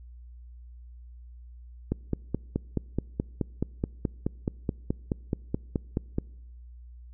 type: click train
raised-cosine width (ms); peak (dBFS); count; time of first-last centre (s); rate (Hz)
3; -13; 21; 1.92-6.184; 4.69
effects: noise-tail reverb RT60 1.0 s tail -26 dB re dry + added 60 Hz sine -44 dBFS peak until 7.13 s